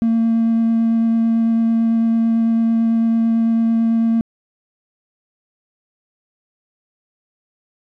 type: tone with vibrato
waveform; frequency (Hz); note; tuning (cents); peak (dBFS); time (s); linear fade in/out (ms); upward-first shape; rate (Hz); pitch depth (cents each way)
triangle; 227.8; A#3; -40; -10; 0.02-4.21; 0; sine; 9; 8
effects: tanh soft clip ceiling -8 dBFS